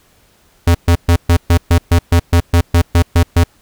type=tone bursts; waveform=square; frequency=85.7 Hz; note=F2; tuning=32 cents flat; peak=-7 dBFS; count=14; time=0.67-3.438 s; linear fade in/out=5 ms; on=77 ms; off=130 ms; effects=pink hiss -52 dBFS RMS until 3.61 s